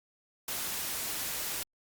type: noise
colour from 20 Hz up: white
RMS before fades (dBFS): -35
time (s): 0.48-1.63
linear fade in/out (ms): 2
effects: Opus 48 kbps